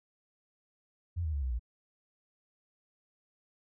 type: tone with pitch steps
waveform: sine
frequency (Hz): 86.4 / 78.32 / 70.99 / 64.35 / 58.34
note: F2 / D#2 / C#2 / C2 / A#1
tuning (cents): -18 / +12 / +42 / -28 / +2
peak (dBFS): -30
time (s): 1.16-1.595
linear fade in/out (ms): 20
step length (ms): 87
effects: none